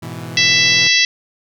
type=chord; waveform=sawtooth; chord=E major; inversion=first; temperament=equal with one note detuned; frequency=104.85 / 123.47 / 164.81 Hz; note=G#2 / B2 / E3; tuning=+17 / 0 / 0 cents; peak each=-29 / -26 / -26 dBFS; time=0.02-0.88 s; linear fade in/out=10 ms
type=harmonic tone; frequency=663 Hz; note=E5; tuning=10 cents sharp; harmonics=3 / 4 / 5 / 6 / 7 / 8 / 9; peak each=-16 / -17 / -18 / -19 / -19 / -20 / -21 dBFS; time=0.37-1.05 s; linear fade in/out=2 ms
effects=none